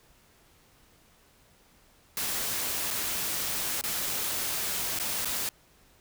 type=noise with dropouts; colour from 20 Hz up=white; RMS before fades=-31 dBFS; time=2.17-5.49 s; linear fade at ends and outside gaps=1 ms; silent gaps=2.905-2.909 / 3.812-3.838 / 4.989-4.998 / 5.248-5.255 s; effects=pink hiss -61 dBFS RMS until 6 s